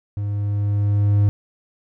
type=tone with level ramp; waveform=triangle; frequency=102.3 Hz; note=G#2; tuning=26 cents flat; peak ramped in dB=-20 to -10 dBFS; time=0.17-1.29 s; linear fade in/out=0 ms; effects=none